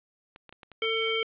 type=clicks; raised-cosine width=0.2 ms; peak=-28 dBFS; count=6; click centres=0.361 / 0.493 / 0.526 / 0.632 / 0.717 / 0.846 s
type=harmonic tone; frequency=448.1 Hz; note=A4; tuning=32 cents sharp; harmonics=1 / 3 / 5 / 7; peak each=-29 / -36 / -31 / -30 dBFS; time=0.82-1.23 s; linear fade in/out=2 ms
effects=resampled to 8000 Hz + 9-bit